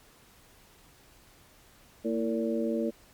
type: harmonic tone with a mistuned harmonic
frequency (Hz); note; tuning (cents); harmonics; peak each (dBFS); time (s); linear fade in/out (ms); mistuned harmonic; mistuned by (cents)
114.6; A#2; -29; 2 / 3 / 4 / 5; -30 / -32 / -33 / -34; 2.04-2.91; 20; 3; -61
effects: pink hiss -58 dBFS RMS until 3.13 s + MP3 96 kbps